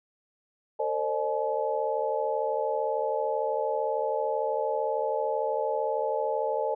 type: tone cluster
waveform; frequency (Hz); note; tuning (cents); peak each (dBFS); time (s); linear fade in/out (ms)
sine; 452 / 530 / 603 / 854; A4 / C5 / D5 / G#5; +47 / +22 / +46 / +48; -31; 0.79-6.75; 10
effects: none